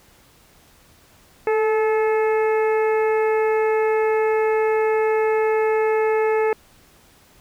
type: harmonic tone with a mistuned harmonic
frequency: 432.4 Hz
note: A4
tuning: 30 cents flat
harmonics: 1 / 2 / 3 / 4 / 5 / 6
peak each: -17 / -25 / -32 / -32 / -32 / -38 dBFS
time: 1.47-6.53 s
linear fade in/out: 2 ms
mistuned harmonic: 1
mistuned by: +25 cents
effects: pink hiss -53 dBFS RMS until 7.4 s